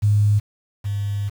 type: tone pair in turn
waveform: sine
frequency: 103.83 / 101.58 Hz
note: G#2 / G#2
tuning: 0 / -38 cents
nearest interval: unison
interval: 38 cents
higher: first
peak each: -13 / -21 dBFS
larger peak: first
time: 0.02-0.4 / 0.84-1.3 s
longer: second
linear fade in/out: 20 ms
effects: 7-bit